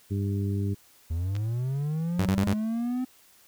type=harmonic tone; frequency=99.6 Hz; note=G2; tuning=28 cents sharp; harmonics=1 / 2 / 3 / 4; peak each=-26 / -32 / -36 / -38 dBFS; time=0.1-0.75 s; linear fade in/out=20 ms
type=linear sweep; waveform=triangle; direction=up; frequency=77.78 to 257.8 Hz; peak=-24 dBFS; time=1.1-3.05 s; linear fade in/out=10 ms
type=clicks; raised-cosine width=0.2 ms; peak=-25 dBFS; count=2; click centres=1.353 / 1.365 s
type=tone bursts; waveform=sawtooth; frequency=96.6 Hz; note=G2; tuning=25 cents flat; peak=-20 dBFS; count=4; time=2.19-2.534 s; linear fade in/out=0 ms; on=65 ms; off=28 ms
effects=white hiss -58 dBFS RMS until 3.47 s